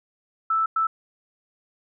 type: tone bursts at uneven times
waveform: sine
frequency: 1318.5 Hz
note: E6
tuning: in tune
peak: -19 dBFS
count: 2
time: 0.5-0.66 / 0.76-0.87 s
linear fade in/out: 5 ms
effects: none